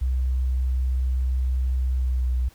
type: tone with pitch glide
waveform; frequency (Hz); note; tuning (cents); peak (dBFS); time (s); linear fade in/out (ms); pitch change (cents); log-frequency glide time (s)
sine; 63.9 to 62.37; C2 to B1; -40 to +18; -20; 0.01-2.49; 10; -42; 1.95-2.31
effects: pink hiss -55 dBFS RMS until 2.54 s